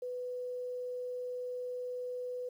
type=tone; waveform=sine; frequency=497.3 Hz; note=B4; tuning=12 cents sharp; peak=-36 dBFS; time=0.02-2.49 s; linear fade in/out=5 ms; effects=11-bit